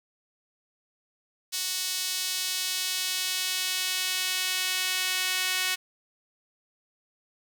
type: tone with high-pass filter sweep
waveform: sawtooth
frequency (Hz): 370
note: F#4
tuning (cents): 0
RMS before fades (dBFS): -29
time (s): 1.52-5.76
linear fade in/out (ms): 20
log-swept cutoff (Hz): 4400 to 2300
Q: 1.1
effects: none